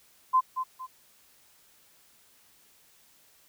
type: tone with echo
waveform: sine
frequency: 1032 Hz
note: C6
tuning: 24 cents flat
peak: -18 dBFS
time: 0.33-0.41 s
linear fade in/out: 20 ms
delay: 230 ms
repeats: 2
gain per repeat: -9 dB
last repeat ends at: 0.87 s
effects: white hiss -61 dBFS RMS until 3.48 s